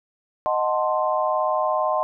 sine chord, D# diminished seventh, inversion none, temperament equal, 622.3 / 740 / 880 / 1046.5 Hz, D#5 / F#5 / A5 / C6, 0 / 0 / 0 / 0 cents, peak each -23 / -26 / -28 / -24 dBFS, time 0.46-2.03 s, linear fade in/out 0 ms, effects none

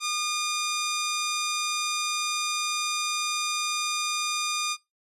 10% pulse tone, 1214 Hz, D#6, 43 cents flat, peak -18 dBFS, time 0-4.77 s, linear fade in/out 50 ms, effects noise-tail reverb RT60 0.2 s tail -19 dB re dry + resampled to 32000 Hz

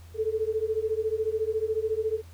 sine beating tone pair, 431.3 / 445.3 Hz, A4 / A4, -35 / +21 cents, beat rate 14 Hz, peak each -28 dBFS, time 0.14-2.22 s, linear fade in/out 50 ms, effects added 84 Hz sine -45 dBFS peak until 2.33 s + pink hiss -57 dBFS RMS until 2.33 s

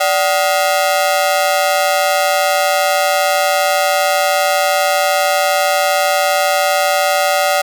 sawtooth ring-modulated tone, 670 Hz, E5, 28 cents sharp, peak -5 dBFS, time 0-7.62 s, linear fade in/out 10 ms, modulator 86.3 Hz, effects none

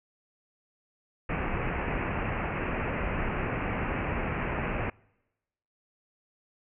pink low-pass noise, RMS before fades -31 dBFS, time 1.29-4.9 s, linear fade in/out 5 ms, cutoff 2700 Hz, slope 96 dB/octave, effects noise-tail reverb RT60 1.0 s tail -26 dB re dry

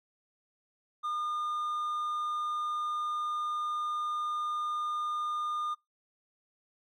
sine tone with hard clipping, 1214 Hz, D#6, 43 cents flat, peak -32 dBFS, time 1.03-5.75 s, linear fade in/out 20 ms, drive 3 dB, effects noise-tail reverb RT60 0.2 s tail -22 dB re dry + AAC 64 kbps

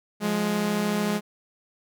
sawtooth tone pair together, 175.66 / 208.9 Hz, F3 / G#3, +10 / +10 cents, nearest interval minor third, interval 300 cents, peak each -26 / -20 dBFS, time 0.2-1.21 s, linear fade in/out 50 ms, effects none

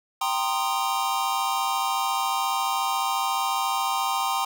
square chord, C minor seventh, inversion second, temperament equal with one note detuned, 784 / 932.3 / 1046.5 / 1234.5 Hz, G5 / Bb5 / C6 / Eb6, 0 / 0 / 0 / -14 cents, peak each -29 / -30 / -29 / -31 dBFS, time 0.21-4.45 s, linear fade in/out 5 ms, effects none

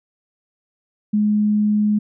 sine tone, 210 Hz, G#3, 19 cents sharp, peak -14 dBFS, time 1.13-1.99 s, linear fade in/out 10 ms, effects none

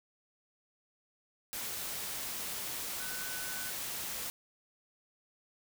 sine tone in noise, 1501 Hz, F#6, 24 cents sharp, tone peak -44 dBFS, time 3-3.7 s, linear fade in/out 0 ms, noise white, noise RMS -39 dBFS, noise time 1.53-4.3 s, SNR -8 dB, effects none

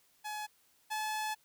sawtooth tone pair in turn, 847 / 860.3 Hz, G#5 / A5, +34 / -39 cents, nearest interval unison, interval 27 cents, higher second, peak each -34 / -30 dBFS, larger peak second, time 0.24-0.47 / 0.9-1.35 s, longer second, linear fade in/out 20 ms, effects white hiss -69 dBFS RMS until 1.44 s

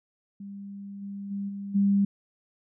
sine tone with level steps, 199.4 Hz, G3, 30 cents sharp, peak -37 / -34 / -29 / -33 / -19 dBFS, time 0.4-2.05 s, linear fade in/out 5 ms, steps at 1.01 / 1.3 / 1.48 / 1.74 s, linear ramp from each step 20 ms, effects none

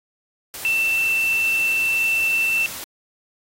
sine tone in noise, 2673 Hz, E7, 23 cents sharp, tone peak -17 dBFS, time 0.65-2.66 s, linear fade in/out 0 ms, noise white, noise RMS -33 dBFS, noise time 0.54-2.84 s, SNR +13 dB, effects AAC 48 kbps

